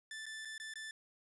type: tone with dropouts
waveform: sawtooth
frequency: 1760 Hz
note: A6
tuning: in tune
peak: -40 dBFS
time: 0.11-0.91 s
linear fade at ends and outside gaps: 2 ms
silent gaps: 0.257-0.264 / 0.45-0.454 / 0.58-0.599 / 0.738-0.756 s
effects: resampled to 24000 Hz + 12-bit